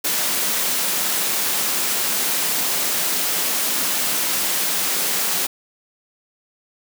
white high-pass noise, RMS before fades -21 dBFS, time 0.04-5.47 s, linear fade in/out 10 ms, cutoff 150 Hz, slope 48 dB/octave, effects none

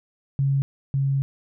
sine tone pair in turn, 137.7 / 137.16 Hz, C#3 / C#3, -11 / -18 cents, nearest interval unison, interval 7 cents, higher first, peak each -18 / -19 dBFS, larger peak first, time 0.39-0.62 / 0.94-1.22 s, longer second, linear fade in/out 0 ms, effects none

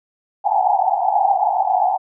pink band-pass noise, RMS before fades -17 dBFS, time 0.44-1.98 s, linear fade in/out 20 ms, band 720 to 860 Hz, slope 96 dB/octave, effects none

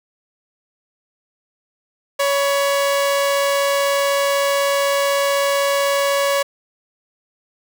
sawtooth tone pair together, 560.5 / 989 Hz, C#5 / B5, +19 / +2 cents, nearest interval minor seventh, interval 983 cents, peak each -12 / -24 dBFS, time 2.19-6.43 s, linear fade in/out 10 ms, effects none

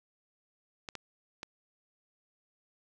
clicks, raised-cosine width 0.2 ms, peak -22 dBFS, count 3, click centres 0.888 / 0.953 / 1.431 s, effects none

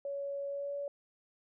sine tone with pitch glide, 561 to 568.2 Hz, C#5 to C#5, +21 to +43 cents, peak -35 dBFS, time 0.05-0.88 s, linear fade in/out 2 ms, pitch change +22 cents, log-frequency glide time 0.48-0.75 s, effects none

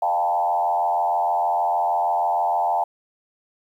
sine tone with frequency modulation, 788 Hz, G5, 9 cents sharp, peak -18 dBFS, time 0.02-2.84 s, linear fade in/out 5 ms, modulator 86.4 Hz, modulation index 1.5, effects 9-bit

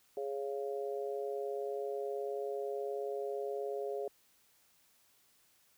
harmonic tone, 138.59 Hz, C#3, in tune, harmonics 3 / 4 / 5, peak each -37 / -41 / -44 dBFS, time 0.17-4.08 s, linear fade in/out 2 ms, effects white hiss -69 dBFS RMS until 5.77 s

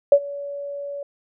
sine tone with ADSR envelope, 568 Hz, C#5, 42 cents sharp, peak -6 dBFS, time 0.12-1.03 s, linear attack 3 ms, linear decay 65 ms, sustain -22 dB, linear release 3 ms, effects none

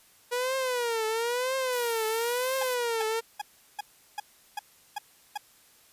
sawtooth tone with vibrato, 481.8 Hz, B4, 43 cents flat, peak -23 dBFS, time 0.31-3.21 s, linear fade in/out 20 ms, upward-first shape triangle, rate 1 Hz, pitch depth 180 cents each way
blue noise, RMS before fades -38 dBFS, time 1.72-2.75 s, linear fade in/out 10 ms
40% pulse tone bursts, 830.6 Hz, G#5, in tune, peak -29 dBFS, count 8, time 2.61-5.376 s, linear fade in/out 5 ms, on 22 ms, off 370 ms
effects white hiss -59 dBFS RMS until 5.92 s + resampled to 32000 Hz

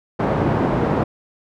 pink band-pass noise, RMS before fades -19 dBFS, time 0.19-1.04 s, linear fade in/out 10 ms, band 110 to 880 Hz, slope 12 dB/octave, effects none

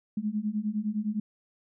sine beating tone pair, 206.2 / 216 Hz, G#3 / A3, -12 / -32 cents, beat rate 9.8 Hz, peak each -31 / -30 dBFS, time 0.17-1.2 s, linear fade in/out 5 ms, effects none

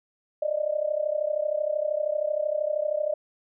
sine tone with amplitude modulation, 604 Hz, D5, 48 cents sharp, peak -20 dBFS, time 0.42-3.14 s, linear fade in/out 5 ms, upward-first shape sine, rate 32.9 Hz, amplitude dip 85%, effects none

